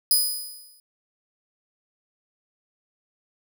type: tone with exponential decay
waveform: 10% pulse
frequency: 4985 Hz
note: D#8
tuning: 2 cents sharp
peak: -8 dBFS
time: 0.11-0.8 s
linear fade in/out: 1 ms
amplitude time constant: 150 ms
effects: none